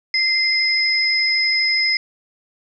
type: tone pair together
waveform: sine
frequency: 2082 / 5085 Hz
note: C7 / D#8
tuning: -9 / +37 cents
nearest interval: octave + minor third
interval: 1546 cents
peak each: -18 dBFS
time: 0.14-1.97 s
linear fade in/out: 2 ms
effects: none

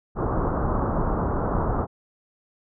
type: low-pass noise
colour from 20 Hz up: pink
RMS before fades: -24 dBFS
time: 0.15-1.87 s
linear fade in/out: 50 ms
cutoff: 1300 Hz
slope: 48 dB/octave
effects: none

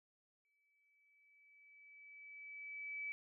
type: tone with exponential growth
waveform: sine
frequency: 2298 Hz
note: D7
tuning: 38 cents flat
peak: -40 dBFS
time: 0.45-3.12 s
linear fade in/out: 0 ms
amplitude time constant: 580 ms
effects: none

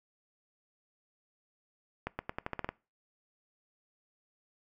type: accelerating click train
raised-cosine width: 0.5 ms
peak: -19 dBFS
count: 9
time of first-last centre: 2.07-2.69 s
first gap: 120 ms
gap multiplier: 0.87
effects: noise-tail reverb RT60 0.3 s tail -22 dB re dry

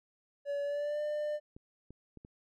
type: tone with pitch glide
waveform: triangle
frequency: 570 to 598 Hz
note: C#5 to D5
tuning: +48 to +31 cents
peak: -30 dBFS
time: 0.45-1.4 s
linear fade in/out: 50 ms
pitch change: +83 cents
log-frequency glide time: 0.63-1.01 s
type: clicks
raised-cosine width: 3 ms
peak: -37 dBFS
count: 4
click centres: 1.565 / 1.906 / 2.173 / 2.249 s
effects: none

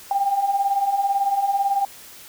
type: beating tone pair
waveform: sine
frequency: 780 / 798 Hz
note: G5 / G5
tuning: -9 / +31 cents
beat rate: 18 Hz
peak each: -25 / -19 dBFS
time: 0.11-1.85 s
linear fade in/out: 2 ms
effects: white hiss -43 dBFS RMS until 2.28 s

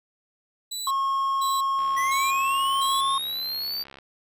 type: tone bursts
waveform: 25% pulse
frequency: 3962 Hz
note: B7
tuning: 5 cents sharp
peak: -26 dBFS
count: 4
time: 0.71-3.01 s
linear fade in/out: 10 ms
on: 200 ms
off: 500 ms
type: tone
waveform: triangle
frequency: 1086 Hz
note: C#6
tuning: 36 cents flat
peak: -20 dBFS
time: 0.87-3.18 s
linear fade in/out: 2 ms
type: click train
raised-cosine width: 0.3 ms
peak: -28 dBFS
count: 151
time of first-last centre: 1.79-3.986 s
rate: 68.3 Hz
type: linear sweep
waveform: square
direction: up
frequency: 1926 to 4661 Hz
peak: -28 dBFS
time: 1.96-3.84 s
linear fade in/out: 20 ms
effects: none

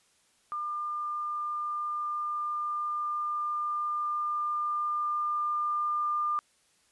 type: tone with level ramp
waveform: sine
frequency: 1201 Hz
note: D6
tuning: 38 cents sharp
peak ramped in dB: -31 to -26 dBFS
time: 0.52-6.39 s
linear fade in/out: 0 ms
effects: white hiss -67 dBFS RMS until 6.91 s + resampled to 24000 Hz

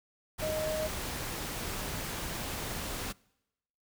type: tone in noise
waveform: sine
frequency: 622 Hz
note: D#5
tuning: 1 cent flat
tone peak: -31 dBFS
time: 0.41-0.88 s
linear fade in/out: 20 ms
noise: pink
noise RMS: -37 dBFS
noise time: 0.38-3.13 s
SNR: +3 dB
effects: noise-tail reverb RT60 0.9 s tail -25 dB re dry

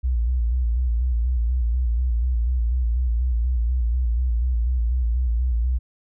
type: tone with vibrato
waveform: sine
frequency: 60 Hz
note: B1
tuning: 49 cents flat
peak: -18 dBFS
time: 0.03-5.79 s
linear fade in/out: 20 ms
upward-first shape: square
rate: 4.1 Hz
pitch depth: 79 cents each way
effects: none

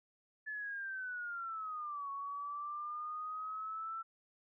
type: linear two-way sweep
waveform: sine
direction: down then up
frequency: 1733 to 1108.7 to 1338 Hz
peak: -39 dBFS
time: 0.46-4.03 s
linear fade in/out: 20 ms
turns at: 2.1 s
effects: none

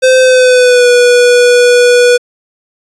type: tone with pitch glide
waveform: square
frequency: 516 to 488.7 Hz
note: C5 to B4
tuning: -24 to -18 cents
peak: -4 dBFS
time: 0.02-2.18 s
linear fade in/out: 20 ms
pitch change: -94 cents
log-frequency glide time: 0.2-0.88 s
effects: resampled to 22050 Hz

